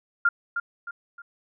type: tone with echo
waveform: sine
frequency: 1400 Hz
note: F6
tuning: 4 cents sharp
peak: -16 dBFS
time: 0.25-0.29 s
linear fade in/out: 5 ms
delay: 310 ms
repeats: 3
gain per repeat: -8 dB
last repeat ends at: 1.22 s
effects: none